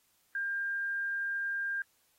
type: tone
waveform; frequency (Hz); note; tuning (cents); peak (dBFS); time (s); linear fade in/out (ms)
sine; 1600; G6; +35; -31; 0.35-1.82; 2
effects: white hiss -71 dBFS RMS until 2.18 s + AAC 48 kbps